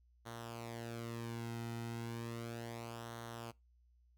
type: tone with flanger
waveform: sawtooth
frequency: 116.54 Hz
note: A#2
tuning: in tune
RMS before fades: -45 dBFS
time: 0.25-3.52 s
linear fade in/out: 20 ms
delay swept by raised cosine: 0.4 to 1.8 ms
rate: 0.34 Hz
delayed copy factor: -0.65
effects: noise-tail reverb RT60 0.2 s tail -22 dB re dry + added 60 Hz sine -66 dBFS peak until 4.17 s